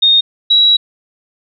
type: tone pair in turn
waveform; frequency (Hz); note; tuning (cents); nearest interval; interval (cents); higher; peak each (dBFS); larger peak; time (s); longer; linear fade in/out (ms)
sine; 3694 / 3884; A#7 / B7; -16 / -30; minor second; 86; second; -6; neither; 0.02-0.21 / 0.5-0.77; second; 10
effects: none